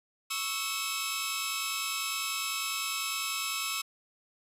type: tone cluster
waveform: 15% pulse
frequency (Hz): 1111 / 1317 / 2584 / 3080 / 3753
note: C#6 / E6 / E7 / G7 / A#7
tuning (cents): +4 / -2 / -35 / -31 / +11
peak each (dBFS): -32 / -30 / -29 / -34 / -32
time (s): 0.3-3.82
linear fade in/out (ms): 10
effects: resampled to 32000 Hz